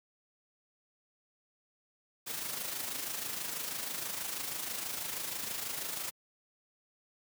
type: noise with amplitude modulation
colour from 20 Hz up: white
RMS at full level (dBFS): -36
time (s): 2.26-6.11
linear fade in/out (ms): 20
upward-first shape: sine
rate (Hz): 26.2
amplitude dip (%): 50
effects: high-pass 100 Hz 12 dB/octave